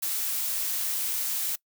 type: noise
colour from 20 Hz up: blue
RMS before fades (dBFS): -29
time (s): 0.02-1.56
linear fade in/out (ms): 10
effects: noise-tail reverb RT60 0.1 s tail -23 dB re dry